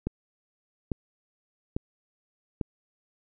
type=click train; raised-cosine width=3 ms; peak=-15 dBFS; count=4; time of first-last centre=0.07-2.612 s; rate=1.18 Hz; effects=none